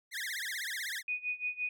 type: tone with vibrato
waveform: sawtooth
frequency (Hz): 1845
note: A#6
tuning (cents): -18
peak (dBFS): -32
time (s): 0.11-1.03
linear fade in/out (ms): 50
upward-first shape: triangle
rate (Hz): 16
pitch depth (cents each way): 290
type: tone with tremolo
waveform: sine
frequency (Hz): 2479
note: D#7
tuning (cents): -7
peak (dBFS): -30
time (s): 1.08-1.69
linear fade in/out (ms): 2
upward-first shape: sine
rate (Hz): 5.8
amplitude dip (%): 90
effects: none